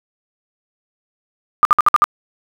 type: tone bursts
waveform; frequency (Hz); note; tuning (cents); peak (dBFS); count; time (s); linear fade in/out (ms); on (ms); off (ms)
sine; 1206; D6; +46; -6; 6; 1.63-2.041; 0; 21; 57
effects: 7-bit